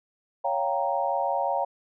sine chord, G half-diminished seventh, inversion second, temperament equal with one note detuned, 558.2 / 698.5 / 784 / 932.3 Hz, Db5 / F5 / G5 / Bb5, +12 / 0 / 0 / 0 cents, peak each -29 dBFS, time 0.44-1.65 s, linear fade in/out 10 ms, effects none

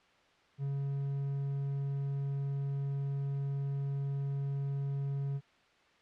triangle tone, 139.1 Hz, C#3, 6 cents sharp, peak -30 dBFS, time 0.58-5.41 s, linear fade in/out 50 ms, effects white hiss -65 dBFS RMS until 6.01 s + low-pass 3000 Hz 12 dB/octave

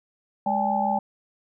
sine tone cluster, 207.7 / 579 / 795 / 861 Hz, G#3 / D5 / G5 / A5, 0 / -25 / +24 / -38 cents, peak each -28 / -31 / -24 / -26 dBFS, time 0.46-0.99 s, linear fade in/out 5 ms, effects none

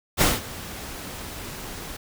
pink noise with ADSR envelope, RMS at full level -17 dBFS, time 0.17-1.97 s, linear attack 50 ms, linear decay 180 ms, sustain -19 dB, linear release 9 ms, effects none

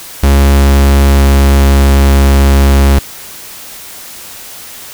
45% pulse tone with pitch glide, 69.3 to 68.86 Hz, C#2 to C#2, 0 to -11 cents, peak -4 dBFS, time 0.23-2.99 s, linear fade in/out 5 ms, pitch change -11 cents, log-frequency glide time 0.5-2.08 s, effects white hiss -29 dBFS RMS until 4.93 s

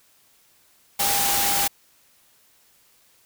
sine tone in noise, 803 Hz, G5, 41 cents sharp, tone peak -27 dBFS, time 0.99-1.68 s, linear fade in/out 10 ms, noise white, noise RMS -22 dBFS, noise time 0.99-1.68 s, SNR -8 dB, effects white hiss -59 dBFS RMS until 3.25 s

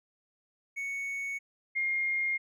triangle / sine tone pair in turn, 2220 / 2128 Hz, C#7 / C7, +2 / +29 cents, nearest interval minor second, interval 73 cents, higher first, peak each -31 / -27 dBFS, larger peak second, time 0.76-1.39 / 1.75-2.38 s, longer neither, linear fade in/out 20 ms, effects none

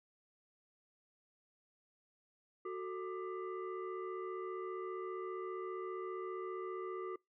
sine tone with frequency modulation, 370 Hz, F#4, in tune, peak -39 dBFS, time 2.65-7.16 s, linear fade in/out 5 ms, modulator 815 Hz, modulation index 0.97, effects noise-tail reverb RT60 0.2 s tail -26 dB re dry

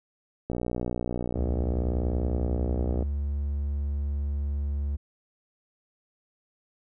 click train, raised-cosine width 2 ms, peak -17 dBFS, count 154, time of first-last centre 0.5-3.025 s, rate 60.6 Hz
triangle tone, 71.4 Hz, D2, 48 cents flat, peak -24 dBFS, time 1.35-4.97 s, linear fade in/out 20 ms
effects none

